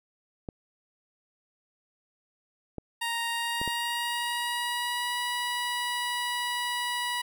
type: clicks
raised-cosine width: 2 ms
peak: -22 dBFS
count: 4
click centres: 0.488 / 2.783 / 3.615 / 3.677 s
type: tone with pitch glide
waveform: 15% pulse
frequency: 932.3 to 973 Hz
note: A#5 to B5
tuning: 0 to -26 cents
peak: -22 dBFS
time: 3.01-7.22 s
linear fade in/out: 10 ms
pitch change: +74 cents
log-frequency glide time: 3.31-5.19 s
effects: none